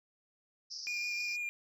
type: band-pass noise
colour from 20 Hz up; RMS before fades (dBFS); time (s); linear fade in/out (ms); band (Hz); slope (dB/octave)
white; -44; 0.7-1.37; 20; 4800 to 5600; 96
type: tone with vibrato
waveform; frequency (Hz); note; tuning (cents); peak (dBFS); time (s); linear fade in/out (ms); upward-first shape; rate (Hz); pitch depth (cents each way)
triangle; 2418; D7; +50; -33; 0.87-1.49; 0; triangle; 6.3; 18
effects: none